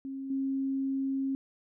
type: tone with level steps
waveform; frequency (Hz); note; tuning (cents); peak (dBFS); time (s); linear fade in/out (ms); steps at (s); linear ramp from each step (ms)
sine; 270; C#4; -45; -35 / -28; 0.05-1.35; 0; 0.3; 5
effects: none